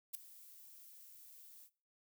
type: noise with ADSR envelope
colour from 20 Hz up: violet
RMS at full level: -39 dBFS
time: 0.13-1.7 s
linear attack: 19 ms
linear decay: 5 ms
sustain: -19 dB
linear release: 67 ms
effects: noise-tail reverb RT60 0.4 s tail -20 dB re dry